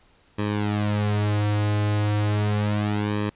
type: tone with flanger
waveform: sawtooth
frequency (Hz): 104.3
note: G#2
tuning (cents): +8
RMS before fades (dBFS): -23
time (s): 0.38-3.3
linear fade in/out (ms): 10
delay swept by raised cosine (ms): 1.4 to 5.3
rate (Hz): 0.35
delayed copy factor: -0.85
effects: pink hiss -59 dBFS RMS until 3.35 s + resampled to 8000 Hz